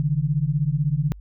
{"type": "beating tone pair", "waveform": "sine", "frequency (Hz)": [139.5, 155.5], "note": ["C#3", "D#3"], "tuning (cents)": [11, -1], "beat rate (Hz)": 16, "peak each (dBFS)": -22, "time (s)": [0, 1.12], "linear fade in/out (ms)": 0, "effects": ["added 50 Hz sine -39 dBFS peak until 1.2 s"]}